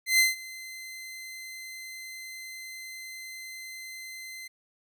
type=tone with ADSR envelope; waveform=sawtooth; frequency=2065 Hz; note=C7; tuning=23 cents flat; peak=-14 dBFS; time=0.06-4.48 s; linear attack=130 ms; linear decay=160 ms; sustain=-22 dB; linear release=11 ms; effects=none